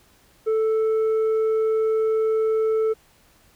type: tone with tanh clipping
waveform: sine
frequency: 440 Hz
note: A4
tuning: in tune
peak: -19 dBFS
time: 0.46-2.94 s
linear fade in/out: 20 ms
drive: 4 dB
effects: pink hiss -57 dBFS RMS until 3.55 s